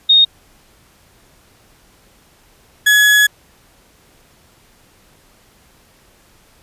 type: tone pair in turn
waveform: sine / 35% pulse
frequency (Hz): 3709 / 1688.8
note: A#7 / G#6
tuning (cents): -9 / +29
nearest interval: octave + major second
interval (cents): 1362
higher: first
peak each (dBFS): -6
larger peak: neither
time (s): 0.09-0.25 / 2.86-3.27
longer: second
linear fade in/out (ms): 10
effects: pink hiss -51 dBFS RMS until 6.62 s + resampled to 32000 Hz